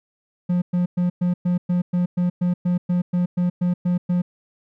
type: tone bursts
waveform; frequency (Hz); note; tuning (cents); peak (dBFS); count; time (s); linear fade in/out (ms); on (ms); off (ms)
triangle; 177.6; F3; +29; -15; 16; 0.49-4.22; 10; 130; 110
effects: none